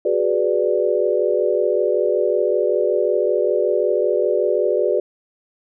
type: chord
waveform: sine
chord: G# half-diminished seventh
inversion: third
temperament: equal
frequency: 370 / 415.3 / 493.9 / 587.3 Hz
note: F#4 / G#4 / B4 / D5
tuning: 0 / 0 / 0 / 0 cents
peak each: -21 dBFS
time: 0.05-5 s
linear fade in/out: 5 ms
effects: none